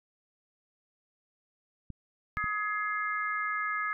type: clicks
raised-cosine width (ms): 5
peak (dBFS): -28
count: 3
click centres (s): 1.903 / 2.372 / 2.442
type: harmonic tone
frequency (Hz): 420.2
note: G#4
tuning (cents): +20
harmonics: 3 / 4 / 5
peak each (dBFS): -32 / -34 / -36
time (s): 2.37-3.93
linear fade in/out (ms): 0
effects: none